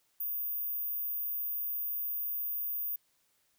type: tone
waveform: sine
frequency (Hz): 14917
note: A#9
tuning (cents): 0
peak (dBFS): -32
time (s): 0.2-2.96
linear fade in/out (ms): 5
effects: white hiss -73 dBFS RMS until 3.58 s